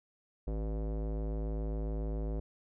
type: tone with low-pass filter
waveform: square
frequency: 53.6 Hz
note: A1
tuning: 45 cents flat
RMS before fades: -35 dBFS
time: 0.47-2.4 s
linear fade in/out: 5 ms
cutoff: 520 Hz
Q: 1.8
effects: none